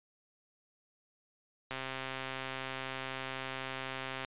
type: click train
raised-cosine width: 0.3 ms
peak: -22 dBFS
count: 336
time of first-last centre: 1.71-4.248 s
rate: 132 Hz
effects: resampled to 8000 Hz